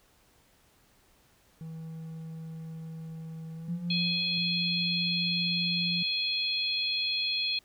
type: tone with pitch glide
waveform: triangle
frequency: 161.4 to 172.98 Hz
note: E3 to F3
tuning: -36 to -16 cents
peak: -36 dBFS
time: 1.61-4.38 s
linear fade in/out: 0 ms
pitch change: +120 cents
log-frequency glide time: 3.54-3.93 s
type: tone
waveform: sine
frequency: 174.61 Hz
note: F3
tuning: in tune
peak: -32 dBFS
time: 3.68-6.03 s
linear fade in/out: 5 ms
type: harmonic tone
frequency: 839 Hz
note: G#5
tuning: 17 cents sharp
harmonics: 3 / 4 / 5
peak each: -34 / -32 / -30 dBFS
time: 3.9-7.59 s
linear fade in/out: 5 ms
effects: pink hiss -64 dBFS RMS until 7.64 s